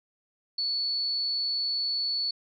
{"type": "tone", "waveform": "sine", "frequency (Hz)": 4435, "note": "C#8", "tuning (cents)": 0, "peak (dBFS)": -26, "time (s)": [0.58, 2.31], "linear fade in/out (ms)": 5, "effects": []}